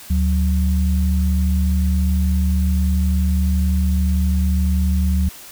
sine tone pair together, 73.42 / 185 Hz, D2 / F#3, 0 / 0 cents, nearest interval octave + major third, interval 1600 cents, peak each -15 / -21 dBFS, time 0.1-5.29 s, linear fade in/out 5 ms, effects white hiss -39 dBFS RMS until 5.51 s

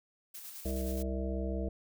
blue noise with tremolo, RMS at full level -45 dBFS, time 0.34-1.03 s, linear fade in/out 10 ms, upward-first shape square, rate 9.5 Hz, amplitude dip 35%
harmonic tone, 65.41 Hz, C2, in tune, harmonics 1 / 3 / 5 / 7 / 9 / 10, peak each -34 / -39 / -41 / -42 / -44 / -44 dBFS, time 0.65-1.69 s, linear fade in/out 5 ms
effects none

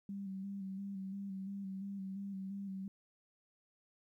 sine tone with vibrato, 195 Hz, G3, 9 cents flat, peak -40 dBFS, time 0.09-2.88 s, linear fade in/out 2 ms, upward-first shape square, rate 2.9 Hz, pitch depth 31 cents each way, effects 13-bit

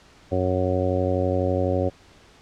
harmonic tone, 92 Hz, F#2, 9 cents flat, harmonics 1 / 2 / 3 / 4 / 5 / 6 / 7 / 8, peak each -25 / -32 / -28 / -29 / -29 / -25 / -37 / -33 dBFS, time 0.31-1.9 s, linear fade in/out 20 ms, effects pink hiss -52 dBFS RMS until 2.41 s + low-pass 6000 Hz 12 dB/octave

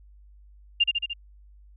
sine tone with echo, 2800 Hz, F7, 4 cents sharp, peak -16 dBFS, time 0.8-0.84 s, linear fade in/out 10 ms, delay 74 ms, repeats 4, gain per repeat -3 dB, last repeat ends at 1.136 s, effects added 50 Hz sine -49 dBFS peak until 1.76 s

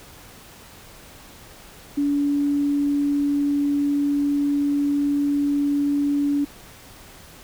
sine tone, 286.4 Hz, D4, 43 cents flat, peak -18 dBFS, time 1.97-6.45 s, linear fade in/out 10 ms, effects pink hiss -45 dBFS RMS until 7.43 s

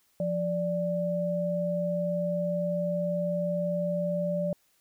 sine tone pair together, 174.61 / 587.3 Hz, F3 / D5, 0 / 0 cents, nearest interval octave + major sixth, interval 2100 cents, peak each -30 / -28 dBFS, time 0.2-4.53 s, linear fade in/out 2 ms, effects white hiss -68 dBFS RMS until 4.8 s

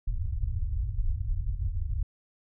pink low-pass noise, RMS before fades -29 dBFS, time 0.07-2.03 s, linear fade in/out 5 ms, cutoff 110 Hz, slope 48 dB/octave, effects none

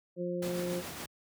harmonic tone, 176.7 Hz, F3, 21 cents sharp, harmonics 1 / 2 / 3, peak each -36 / -36 / -36 dBFS, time 0.16-0.83 s, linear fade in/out 50 ms
pink noise with tremolo, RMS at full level -40 dBFS, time 0.42-1.06 s, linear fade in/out 5 ms, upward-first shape sine, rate 7.2 Hz, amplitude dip 30%
effects high-pass 100 Hz 12 dB/octave

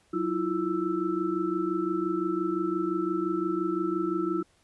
sine tone cluster, 184.8 / 321.3 / 347.1 / 1322 Hz, F#3 / E4 / F4 / E6, -2 / -44 / -11 / +5 cents, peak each -36 / -29 / -29 / -35 dBFS, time 0.13-4.43 s, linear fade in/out 10 ms, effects pink hiss -65 dBFS RMS until 4.63 s + resampled to 24000 Hz

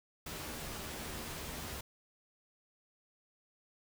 pink noise with comb filter, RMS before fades -43 dBFS, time 0.26-1.81 s, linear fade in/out 5 ms, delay 13 ms, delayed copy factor +0.5, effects none

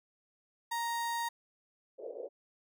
35% pulse tone, 934 Hz, A#5, 3 cents sharp, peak -31 dBFS, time 0.71-1.29 s, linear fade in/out 10 ms
white band-pass noise, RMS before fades -43 dBFS, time 1.98-2.29 s, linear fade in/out 20 ms, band 390 to 560 Hz, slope 48 dB/octave
effects none

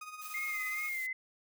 30% pulse tone with tremolo, 1244.5 Hz, D#6, in tune, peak -38 dBFS, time 0.01-0.89 s, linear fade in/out 5 ms, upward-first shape triangle, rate 17 Hz, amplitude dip 70%
blue noise, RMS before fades -47 dBFS, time 0.21-1.07 s, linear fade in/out 10 ms
sine tone with vibrato, 2093 Hz, C7, in tune, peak -34 dBFS, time 0.34-1.13 s, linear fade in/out 5 ms, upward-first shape sine, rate 2.4 Hz, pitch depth 48 cents each way
effects none

